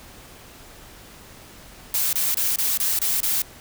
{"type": "noise bursts", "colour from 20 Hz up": "blue", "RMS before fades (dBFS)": -22, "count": 7, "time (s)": [1.94, 3.42], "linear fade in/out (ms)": 2, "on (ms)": 190, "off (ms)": 25, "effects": ["pink hiss -45 dBFS RMS until 3.6 s"]}